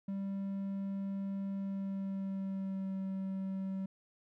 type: tone with pitch glide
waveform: triangle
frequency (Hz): 196 to 191.74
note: G3 to G3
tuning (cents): 0 to -38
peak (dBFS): -33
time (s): 0.08-3.86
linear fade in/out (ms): 5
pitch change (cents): -38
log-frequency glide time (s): 1.55-2.95
effects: none